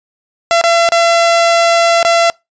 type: tone with dropouts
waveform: sawtooth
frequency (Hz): 677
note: E5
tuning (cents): +46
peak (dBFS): -4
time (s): 0.51-2.3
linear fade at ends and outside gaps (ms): 0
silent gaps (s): 0.613-0.639 / 0.889-0.921 / 2.029-2.049
effects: noise-tail reverb RT60 0.2 s tail -25 dB re dry + resampled to 16000 Hz